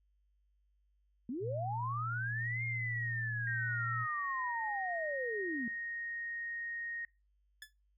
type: linear two-way sweep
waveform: sine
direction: up then down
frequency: 220 to 2142 to 220 Hz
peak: -36 dBFS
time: 1.29-5.68 s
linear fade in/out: 2 ms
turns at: 2.64 s
type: tone with pitch glide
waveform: sine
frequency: 117.5 to 116.76 Hz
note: A#2 to A#2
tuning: +14 to +3 cents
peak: -38 dBFS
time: 1.4-4.07 s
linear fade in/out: 50 ms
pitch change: -11 cents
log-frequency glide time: 2.43-2.81 s
type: tone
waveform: sine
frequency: 1864.7 Hz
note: A#6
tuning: in tune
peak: -38 dBFS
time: 3.47-7.05 s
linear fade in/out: 2 ms
type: tone with exponential decay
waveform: sawtooth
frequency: 1725 Hz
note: A6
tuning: 35 cents flat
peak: -39 dBFS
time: 7.62-7.73 s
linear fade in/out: 2 ms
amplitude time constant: 22 ms
effects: noise-tail reverb RT60 0.3 s tail -23 dB re dry + added 50 Hz sine -70 dBFS peak until 7.97 s